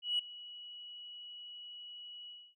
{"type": "tone with ADSR envelope", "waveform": "sine", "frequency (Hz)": 2928, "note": "F#7", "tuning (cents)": -19, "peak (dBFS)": -27, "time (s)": [0.02, 2.55], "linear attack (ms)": 170, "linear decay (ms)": 6, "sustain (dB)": -19, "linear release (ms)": 270, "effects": ["tanh soft clip ceiling -24 dBFS"]}